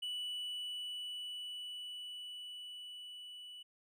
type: tone with level ramp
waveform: triangle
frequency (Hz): 2960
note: F#7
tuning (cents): 0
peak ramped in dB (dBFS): -36 to -47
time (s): 0.02-3.63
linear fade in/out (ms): 10
effects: none